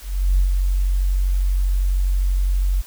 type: tone with ADSR envelope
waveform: sine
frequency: 46.25 Hz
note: F#1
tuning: in tune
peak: -11 dBFS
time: 0.01-2.82 s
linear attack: 370 ms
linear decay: 100 ms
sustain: -4 dB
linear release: 18 ms
effects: tanh soft clip ceiling -7 dBFS + white hiss -43 dBFS RMS until 2.86 s